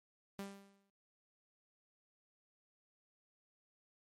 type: tone with exponential decay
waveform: sawtooth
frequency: 197.9 Hz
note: G3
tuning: 17 cents sharp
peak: -37 dBFS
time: 0.39-0.9 s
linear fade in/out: 0 ms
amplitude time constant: 110 ms
effects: MP3 64 kbps